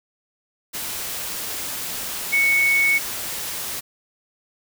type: tone in noise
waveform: sine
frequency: 2217 Hz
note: C#7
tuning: in tune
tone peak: -15 dBFS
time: 2.32-2.99 s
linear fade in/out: 20 ms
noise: white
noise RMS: -29 dBFS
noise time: 0.73-3.81 s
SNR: +11 dB
effects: none